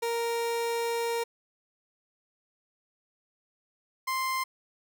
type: tone pair in turn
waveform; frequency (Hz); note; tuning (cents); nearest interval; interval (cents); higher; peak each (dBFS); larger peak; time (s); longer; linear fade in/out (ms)
30% pulse; 466.2 / 1046.6; A#4 / C6; 0 / 0; octave + major second; 1400; second; -25; neither; 0.02-1.24 / 4.07-4.44; first; 10
effects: none